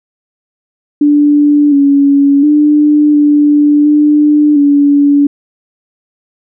sine tone with pitch steps, 292.7 / 281 / 297.7 / 293.9 / 297.6 / 286 Hz, D4 / C#4 / D4 / D4 / D4 / D4, -6 / +24 / +24 / +1 / +23 / -46 cents, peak -4 dBFS, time 1.01-5.27 s, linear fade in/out 5 ms, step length 710 ms, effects none

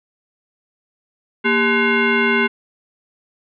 sine tone with frequency modulation, 867 Hz, A5, 26 cents flat, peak -13 dBFS, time 1.44-2.48 s, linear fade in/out 20 ms, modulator 633 Hz, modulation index 2.7, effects none

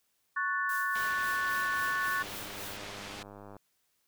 sine chord, F# minor, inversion second, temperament equal, 1108.7 / 1480 / 1760 Hz, C#6 / F#6 / A6, 0 / 0 / 0 cents, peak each -33 dBFS, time 0.36-2.23 s, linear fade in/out 10 ms
blue noise with tremolo, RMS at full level -43 dBFS, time 0.69-2.77 s, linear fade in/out 2 ms, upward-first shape sine, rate 3.7 Hz, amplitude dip 65%
white low-pass noise, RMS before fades -44 dBFS, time 0.95-3.23 s, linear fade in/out 5 ms, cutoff 3700 Hz, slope 12 dB/octave
click train, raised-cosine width 1 ms, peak -34 dBFS, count 138, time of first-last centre 2.21-3.566 s, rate 101 Hz
effects white hiss -75 dBFS RMS until 4.07 s

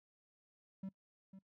triangle tone with echo, 192.3 Hz, G3, 33 cents flat, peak -39 dBFS, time 0.83-0.89 s, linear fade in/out 5 ms, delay 500 ms, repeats 1, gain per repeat -11 dB, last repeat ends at 1.39 s, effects noise-tail reverb RT60 0.1 s tail -22 dB re dry

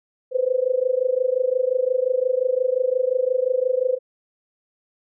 sine tone with amplitude modulation, 510 Hz, C5, 44 cents flat, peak -14 dBFS, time 0.31-3.99 s, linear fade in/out 50 ms, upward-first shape sine, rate 25.7 Hz, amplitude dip 90%, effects none

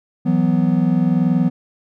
triangle chord, E suspended second, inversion none, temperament just, 164.81 / 185.42 / 247.2 Hz, E3 / F#3 / B3, 0 / +4 / +2 cents, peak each -16 dBFS, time 0.25-1.5 s, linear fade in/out 20 ms, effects none

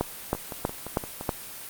two click trains, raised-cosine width 1 ms, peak -9 / -20 dBFS, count 5 / 6, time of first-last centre 0.01-1.292 / 0.35-1.211 s, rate 3.12 / 5.81 Hz, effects white hiss -40 dBFS RMS until 1.69 s + Opus 32 kbps

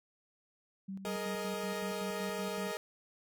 sine tone with tremolo, 192.9 Hz, G3, 28 cents flat, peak -38 dBFS, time 0.88-2.72 s, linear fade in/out 10 ms, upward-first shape square, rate 5.3 Hz, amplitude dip 50%
sawtooth chord, Ab suspended second, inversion none, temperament equal with one note detuned, 419.2 / 466.2 / 622.3 Hz, Ab4 / Bb4 / Eb5, +16 / 0 / 0 cents, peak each -37 dBFS, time 1.05-2.77 s, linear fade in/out 0 ms
effects none

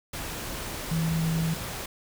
sine tone in noise, 162.8 Hz, E3, 21 cents flat, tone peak -24 dBFS, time 0.91-1.54 s, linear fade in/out 5 ms, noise pink, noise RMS -35 dBFS, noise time 0.13-1.86 s, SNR +8 dB, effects none

